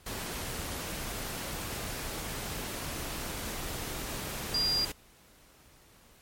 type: tone in noise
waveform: sine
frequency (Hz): 4800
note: D8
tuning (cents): +37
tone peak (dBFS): -26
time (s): 4.54-4.85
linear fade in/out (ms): 5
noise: pink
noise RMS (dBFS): -37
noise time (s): 0.06-4.92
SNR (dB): +8
effects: pink hiss -59 dBFS RMS until 6.21 s + MP3 64 kbps